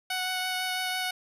10% pulse tone with vibrato, 740 Hz, F#5, in tune, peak -20 dBFS, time 0.1-1.11 s, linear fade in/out 5 ms, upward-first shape triangle, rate 6 Hz, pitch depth 12 cents each way, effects resampled to 32000 Hz

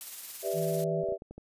blue noise with tremolo, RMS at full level -39 dBFS, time 0.01-0.84 s, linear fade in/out 0 ms, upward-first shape sine, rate 18 Hz, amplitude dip 35%
sine chord, E minor seventh, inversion first, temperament equal, 392 / 493.9 / 587.3 / 659.3 Hz, G4 / B4 / D5 / E5, 0 / 0 / 0 / 0 cents, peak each -33 / -36 / -35 / -33 dBFS, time 0.42-1.18 s, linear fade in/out 50 ms
sine tone, 161.4 Hz, E3, 36 cents flat, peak -32 dBFS, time 0.53-1.05 s, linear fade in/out 50 ms
clicks, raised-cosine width 2 ms, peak -31 dBFS, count 6, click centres 1.037 / 1.088 / 1.122 / 1.221 / 1.31 / 1.38 s
effects resampled to 32000 Hz

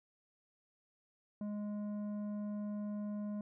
sine tone with tanh clipping, 207.7 Hz, G#3, in tune, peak -39 dBFS, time 1.41-3.41 s, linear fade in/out 2 ms, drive 9 dB, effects none

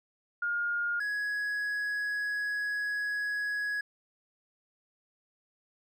sine / triangle tone pair in turn, 1419 / 1672 Hz, F6 / G#6, +27 / +11 cents, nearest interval minor third, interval 284 cents, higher second, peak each -28 dBFS, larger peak neither, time 0.42-1 / 1-3.81 s, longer second, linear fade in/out 5 ms, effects none

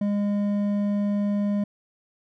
triangle tone with hard clipping, 204.1 Hz, G#3, 30 cents flat, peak -23 dBFS, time 0.01-1.64 s, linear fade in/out 5 ms, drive 10 dB, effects none

